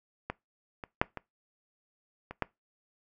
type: clicks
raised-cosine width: 0.5 ms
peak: -18 / -24 / -8 / -22 / -25 / -13 dBFS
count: 6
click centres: 0.3 / 0.838 / 1.015 / 1.173 / 2.31 / 2.423 s
effects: noise-tail reverb RT60 0.2 s tail -22 dB re dry